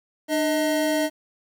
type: tone pair together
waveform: square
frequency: 300.6 / 630 Hz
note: D4 / D#5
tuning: +40 / +21 cents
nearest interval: octave + minor second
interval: 1281 cents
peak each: -24 dBFS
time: 0.28-1.1 s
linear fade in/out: 50 ms
effects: 9-bit